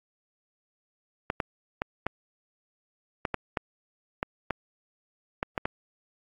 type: clicks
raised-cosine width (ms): 0.5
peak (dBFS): -12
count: 12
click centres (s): 1.301 / 1.402 / 1.819 / 2.066 / 3.252 / 3.343 / 3.572 / 4.229 / 4.507 / 5.429 / 5.578 / 5.655
effects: AAC 48 kbps